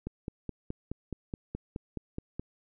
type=click train; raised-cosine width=3 ms; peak=-22 dBFS; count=12; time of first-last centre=0.07-2.396 s; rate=4.73 Hz; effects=none